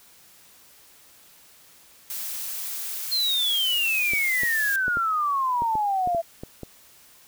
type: noise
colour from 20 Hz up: blue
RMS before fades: -32 dBFS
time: 2.1-4.76 s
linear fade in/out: 2 ms
type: exponential sweep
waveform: sine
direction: down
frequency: 4250 to 659.3 Hz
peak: -21 dBFS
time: 3.11-6.22 s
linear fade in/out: 20 ms
type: clicks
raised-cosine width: 2 ms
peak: -21 dBFS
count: 10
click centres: 4.135 / 4.434 / 4.881 / 4.971 / 5.621 / 5.754 / 6.074 / 6.148 / 6.435 / 6.633 s
effects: white hiss -53 dBFS RMS until 7.27 s